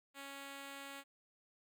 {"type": "tone", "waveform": "5% pulse", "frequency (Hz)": 277.2, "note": "C#4", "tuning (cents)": 0, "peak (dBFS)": -36, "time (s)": [0.14, 1.04], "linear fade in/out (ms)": 50, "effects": []}